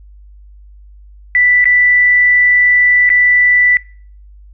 sine tone with dropouts, 1975.5 Hz, B6, in tune, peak -7 dBFS, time 1.35-3.77 s, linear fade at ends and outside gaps 1 ms, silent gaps 1.643-1.655 / 3.092-3.101 s, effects noise-tail reverb RT60 0.5 s tail -23 dB re dry + added 50 Hz sine -36 dBFS peak until 4.53 s

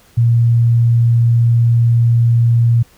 sine tone, 117.4 Hz, A#2, 13 cents sharp, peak -8 dBFS, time 0.17-2.83 s, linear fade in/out 10 ms, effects pink hiss -49 dBFS RMS until 2.97 s

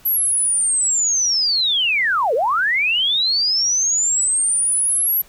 sine linear two-way sweep, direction down then up, 11840 to 424.5 to 11840 Hz, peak -15 dBFS, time 0.05-5.22 s, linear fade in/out 10 ms, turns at 2.34 s, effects pink hiss -49 dBFS RMS until 5.28 s

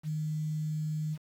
sine tone with quantisation, 154.2 Hz, D#3, 15 cents flat, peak -30 dBFS, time 0.03-1.18 s, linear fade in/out 50 ms, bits 9, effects AAC 64 kbps

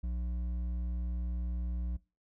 triangle tone with hard clipping, 60 Hz, B1, 49 cents flat, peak -34 dBFS, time 0.03-1.97 s, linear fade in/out 10 ms, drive 11 dB, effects noise-tail reverb RT60 0.3 s tail -22 dB re dry

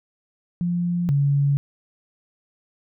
sine tone pair in turn, 174.61 / 141.41 Hz, F3 / C#3, 0 / +35 cents, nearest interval major third, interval 365 cents, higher first, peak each -20 / -16 dBFS, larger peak second, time 0.61-1.09 / 1.09-1.57 s, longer neither, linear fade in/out 0 ms, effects none

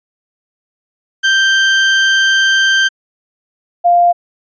30% pulse / sine tone pair in turn, 1568 / 698.5 Hz, G6 / F5, 0 / 0 cents, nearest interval octave + major second, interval 1400 cents, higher first, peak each -6 dBFS, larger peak neither, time 1.23-2.89 / 3.84-4.13 s, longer first, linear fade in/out 20 ms, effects resampled to 16000 Hz

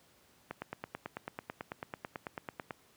click train, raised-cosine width 0.5 ms, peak -23 dBFS, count 21, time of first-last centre 0.51-2.708 s, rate 9.1 Hz, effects pink hiss -65 dBFS RMS until 2.96 s + high-pass 100 Hz 12 dB/octave

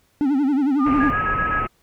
triangle tone with vibrato, 278.5 Hz, C#4, 8 cents sharp, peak -14 dBFS, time 0.21-1.1 s, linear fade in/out 0 ms, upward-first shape sine, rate 11 Hz, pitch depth 130 cents each way
sine tone with pitch glide, 1209 to 1280.9 Hz, D6 to D#6, +50 to +50 cents, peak -21 dBFS, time 0.78-1.68 s, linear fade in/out 50 ms, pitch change +100 cents, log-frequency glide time 1.1-1.19 s
pink low-pass noise, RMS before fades -28 dBFS, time 0.86-1.67 s, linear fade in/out 5 ms, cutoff 2800 Hz, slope 96 dB/octave
sine tone bursts, 1661.2 Hz, G#6, in tune, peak -22 dBFS, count 5, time 1-1.599 s, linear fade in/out 10 ms, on 91 ms, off 36 ms
effects pink hiss -62 dBFS RMS until 1.82 s

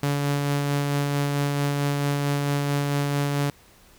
sawtooth tone with tremolo, 142.9 Hz, D3, 47 cents flat, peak -17 dBFS, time 0.03-3.5 s, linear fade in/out 2 ms, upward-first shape sine, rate 4.5 Hz, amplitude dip 25%, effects pink hiss -54 dBFS RMS until 3.98 s

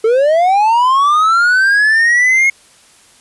triangle linear sweep, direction up, 430 to 2173 Hz, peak -6 dBFS, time 0.04-2.5 s, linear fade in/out 5 ms, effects white hiss -46 dBFS RMS until 3.2 s + resampled to 24000 Hz

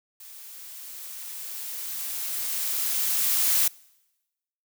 blue noise with level ramp, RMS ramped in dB -45 to -21 dBFS, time 0.2-3.68 s, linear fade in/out 5 ms, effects noise-tail reverb RT60 1.0 s tail -25 dB re dry

